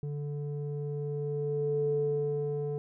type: tone with low-pass filter sweep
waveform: square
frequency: 145.9 Hz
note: D3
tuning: 11 cents flat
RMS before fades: -32 dBFS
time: 0.03-2.78 s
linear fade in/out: 0 ms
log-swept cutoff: 320 to 510 Hz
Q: 7.9
effects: none